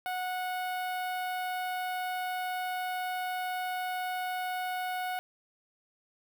sawtooth tone with notch filter, 734 Hz, F#5, 14 cents flat, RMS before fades -34 dBFS, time 0.06-5.19 s, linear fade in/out 0 ms, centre 6500 Hz, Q 0.61, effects none

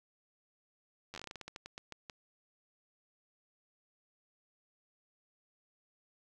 slowing click train, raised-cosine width 0.2 ms, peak -27 dBFS, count 17, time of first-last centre 1.14-2.098 s, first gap 10 ms, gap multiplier 1.21, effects none

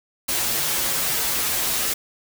white noise with comb filter, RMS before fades -23 dBFS, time 0.28-1.94 s, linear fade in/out 10 ms, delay 10 ms, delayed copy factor -0.65, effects none

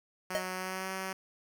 5% pulse tone with pitch glide, 185 to 189.76 Hz, F#3 to F#3, 0 to +44 cents, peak -24 dBFS, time 0.3-1.13 s, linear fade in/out 5 ms, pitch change +44 cents, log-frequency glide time 0.54-0.9 s
square tone with exponential decay, 622.3 Hz, D#5, in tune, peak -26 dBFS, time 0.35-0.48 s, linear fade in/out 0 ms, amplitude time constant 28 ms
effects none

